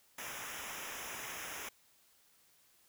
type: noise with comb filter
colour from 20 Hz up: pink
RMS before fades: -44 dBFS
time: 0.18-1.69 s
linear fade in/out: 5 ms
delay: 0.23 ms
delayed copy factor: -0.9
effects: white hiss -68 dBFS RMS until 2.88 s